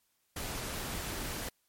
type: noise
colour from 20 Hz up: pink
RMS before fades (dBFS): -38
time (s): 0.36-1.49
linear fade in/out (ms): 5
effects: white hiss -75 dBFS RMS until 1.68 s + MP3 64 kbps